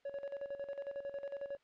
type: tone with tremolo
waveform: triangle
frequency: 560 Hz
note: C#5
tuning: 18 cents sharp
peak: -36 dBFS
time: 0.05-1.57 s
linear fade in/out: 5 ms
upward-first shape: square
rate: 11 Hz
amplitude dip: 70%
effects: white hiss -72 dBFS RMS until 1.63 s + low-pass 3000 Hz 12 dB/octave